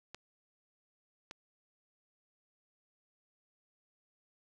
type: clicks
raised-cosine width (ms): 0.2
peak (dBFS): -27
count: 2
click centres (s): 0.146 / 1.311
effects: none